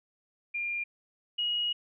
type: tone pair in turn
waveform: sine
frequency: 2400 / 2894 Hz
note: D7 / F#7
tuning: +37 / -39 cents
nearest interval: minor third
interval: 324 cents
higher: second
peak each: -30 / -27 dBFS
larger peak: second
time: 0.54-0.84 / 1.38-1.73 s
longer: second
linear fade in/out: 10 ms
effects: none